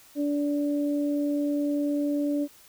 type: tone pair together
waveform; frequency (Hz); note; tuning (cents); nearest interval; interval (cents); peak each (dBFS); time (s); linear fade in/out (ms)
sine; 290 / 580; D4 / D5; -22 / -22; octave; 1200; -24 / -32; 0.15-2.48; 50
effects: white hiss -54 dBFS RMS until 2.68 s